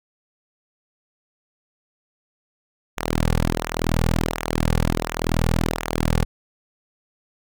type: tone with flanger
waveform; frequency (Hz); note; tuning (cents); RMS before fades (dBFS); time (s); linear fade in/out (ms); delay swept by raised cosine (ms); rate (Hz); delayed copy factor
sawtooth; 40.69; E1; -22; -22; 2.97-6.25; 10; 0.21 to 3.11; 1.4; -0.85
effects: none